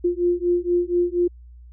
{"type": "beating tone pair", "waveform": "sine", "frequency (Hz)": [349.2, 353.4], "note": ["F4", "F4"], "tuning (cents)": [0, 21], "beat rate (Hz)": 4.2, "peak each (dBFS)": -21, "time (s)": [0.04, 1.28], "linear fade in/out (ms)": 10, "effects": ["added 60 Hz sine -41 dBFS peak until 1.72 s"]}